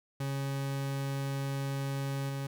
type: tone with level steps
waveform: 40% pulse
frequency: 137.6 Hz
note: C#3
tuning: 12 cents flat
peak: -31 / -33 dBFS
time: 0.2-2.47 s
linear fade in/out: 5 ms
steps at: 2.29 s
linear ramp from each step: 5 ms
effects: none

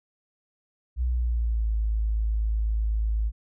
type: tone with pitch glide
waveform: sine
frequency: 61.74 to 54.06 Hz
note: B1 to A1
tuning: 0 to -30 cents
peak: -22 dBFS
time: 0.96-3.32 s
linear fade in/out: 50 ms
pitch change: -230 cents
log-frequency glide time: 1.07-1.7 s
effects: none

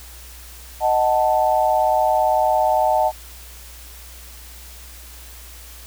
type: chord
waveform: sine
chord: D# diminished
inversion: none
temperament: equal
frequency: 622.3 / 740 / 880 Hz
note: D#5 / F#5 / A5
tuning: 0 / 0 / 0 cents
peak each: -19 dBFS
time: 0.8-3.12 s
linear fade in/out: 50 ms
effects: added 60 Hz sine -40 dBFS peak until 5.86 s + white hiss -42 dBFS RMS until 5.86 s

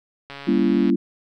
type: click train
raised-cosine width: 0.3 ms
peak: -20 dBFS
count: 85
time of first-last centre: 0.3-0.9 s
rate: 140 Hz
type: chord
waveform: sine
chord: G diminished seventh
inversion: none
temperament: just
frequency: 196 / 235.2 / 282.2 / 338.7 Hz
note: G3 / Bb3 / Db4 / Fb4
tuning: 0 / +16 / +31 / +47 cents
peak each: -21 dBFS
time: 0.47-0.96 s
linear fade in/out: 10 ms
effects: none

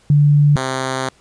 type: tone pair in turn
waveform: sine / 5% pulse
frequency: 146.1 / 131.33 Hz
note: D3 / C3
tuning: -9 / +7 cents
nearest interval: major second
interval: 184 cents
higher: first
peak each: -8 dBFS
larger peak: neither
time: 0.1-0.56 / 0.56-1.09 s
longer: second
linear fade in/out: 2 ms
effects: pink hiss -53 dBFS RMS until 1.2 s + resampled to 22050 Hz

